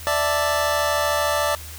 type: chord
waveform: 25% pulse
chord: D suspended second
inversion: none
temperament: just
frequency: 587.3 / 660.7 / 881 Hz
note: D5 / E5 / A5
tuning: 0 / +4 / +2 cents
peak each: -18 / -22 / -22 dBFS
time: 0.07-1.55 s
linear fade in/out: 0 ms
effects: added 78 Hz sine -37 dBFS peak until 1.78 s + white hiss -39 dBFS RMS until 1.78 s